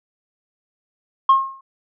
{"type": "tone with exponential decay", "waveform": "sine", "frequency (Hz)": 1075, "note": "C6", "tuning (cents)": 47, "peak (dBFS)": -5, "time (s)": [1.29, 1.61], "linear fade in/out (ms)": 5, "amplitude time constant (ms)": 69, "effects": ["tanh soft clip ceiling -6 dBFS"]}